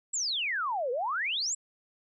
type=exponential two-way sweep; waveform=sine; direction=down then up; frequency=7950 to 466.2 to 7950 Hz; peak=-28 dBFS; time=0.13-1.55 s; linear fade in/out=10 ms; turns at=0.91 s; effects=none